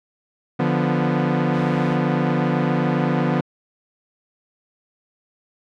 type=chord; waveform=sawtooth; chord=B diminished; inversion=first; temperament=equal; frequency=146.83 / 174.61 / 246.9 Hz; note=D3 / F3 / B3; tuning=0 / 0 / 0 cents; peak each=-18 dBFS; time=0.59-3.41 s; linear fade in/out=10 ms
type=noise; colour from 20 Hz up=white; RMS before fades=-29 dBFS; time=1.51-1.98 s; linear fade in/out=50 ms
effects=low-pass 2000 Hz 12 dB/octave